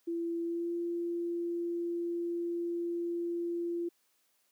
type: tone with pitch glide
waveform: sine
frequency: 337.3 to 343 Hz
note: E4 to F4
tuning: +40 to -31 cents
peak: -31 dBFS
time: 0.07-3.89 s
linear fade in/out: 10 ms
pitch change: +29 cents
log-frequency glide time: 0.43-0.73 s
effects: white hiss -73 dBFS RMS until 4.51 s + high-pass 200 Hz 12 dB/octave